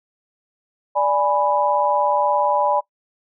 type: chord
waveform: sine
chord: G# diminished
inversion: second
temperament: equal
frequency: 587.3 / 830.6 / 987.8 Hz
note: D5 / G#5 / B5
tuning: 0 / 0 / 0 cents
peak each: -20 dBFS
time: 0.95-2.81 s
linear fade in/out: 20 ms
effects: noise-tail reverb RT60 0.1 s tail -20 dB re dry